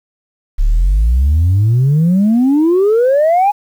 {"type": "exponential sweep", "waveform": "sine", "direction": "up", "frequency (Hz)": [33.31, 842], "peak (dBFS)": -6, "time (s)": [0.58, 3.52], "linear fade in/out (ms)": 20, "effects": ["tanh soft clip ceiling -6 dBFS", "7-bit"]}